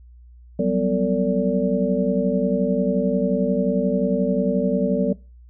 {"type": "tone cluster", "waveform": "sine", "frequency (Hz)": [183.4, 194.7, 249, 450.5, 577], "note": ["F#3", "G3", "B3", "A4", "D5"], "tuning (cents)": [-15, -12, 14, 41, -31], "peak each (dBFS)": -24, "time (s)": [0.59, 5.13], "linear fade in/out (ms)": 5, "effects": ["noise-tail reverb RT60 0.3 s tail -21 dB re dry", "added 60 Hz sine -43 dBFS peak until 5.49 s"]}